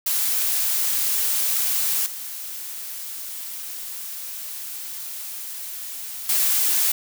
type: noise with level steps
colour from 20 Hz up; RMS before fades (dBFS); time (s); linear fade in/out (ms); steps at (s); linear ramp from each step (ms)
blue; -22 / -33 / -20; 0.06-6.92; 5; 2.06 / 6.29; 2
effects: none